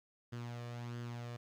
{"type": "tone with flanger", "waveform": "sawtooth", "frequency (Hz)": 119.6, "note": "A#2", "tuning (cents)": 45, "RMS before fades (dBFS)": -44, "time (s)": [0.32, 1.37], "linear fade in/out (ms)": 10, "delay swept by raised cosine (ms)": [0.62, 1.72], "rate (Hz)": 1.5, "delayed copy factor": 0.5, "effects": ["low-pass 6000 Hz 12 dB/octave", "12-bit"]}